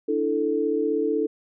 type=chord; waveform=sine; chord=D suspended second; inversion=none; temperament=equal; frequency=293.7 / 329.6 / 440 Hz; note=D4 / E4 / A4; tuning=0 / 0 / 0 cents; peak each=-27 / -27 / -23 dBFS; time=0.08-1.27 s; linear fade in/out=10 ms; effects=none